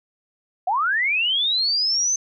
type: linear sweep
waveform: sine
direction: up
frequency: 687 to 6250 Hz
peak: -18 dBFS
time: 0.67-2.16 s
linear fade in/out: 5 ms
effects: none